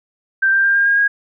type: tone with pitch steps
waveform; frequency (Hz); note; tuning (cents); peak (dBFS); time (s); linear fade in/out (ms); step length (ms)
sine; 1568 / 1581.6 / 1595.4 / 1609.3 / 1623.3 / 1637.4; G6 / G6 / G6 / G6 / G#6 / G#6; 0 / +15 / +30 / +45 / -40 / -25; -11; 0.42-1.08; 10; 110
effects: none